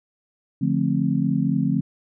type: chord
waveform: sine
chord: D minor seventh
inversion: none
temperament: just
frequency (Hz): 146.83 / 176.2 / 220.2 / 264.3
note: D3 / F3 / A3 / C4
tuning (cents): 0 / +16 / +2 / +18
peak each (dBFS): -24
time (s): 0.61-1.81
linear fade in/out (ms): 10
effects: none